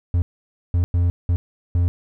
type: tone bursts at uneven times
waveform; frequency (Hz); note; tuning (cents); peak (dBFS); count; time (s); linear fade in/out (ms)
triangle; 87.31; F2; 0; -13; 5; 0.14-0.22 / 0.74-0.84 / 0.94-1.1 / 1.29-1.36 / 1.75-1.88; 0
effects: none